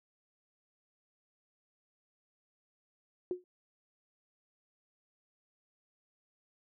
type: tone with exponential decay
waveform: sine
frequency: 361.3 Hz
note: F#4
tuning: 41 cents flat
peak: -28 dBFS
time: 3.31-3.44 s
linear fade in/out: 1 ms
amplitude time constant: 27 ms
effects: none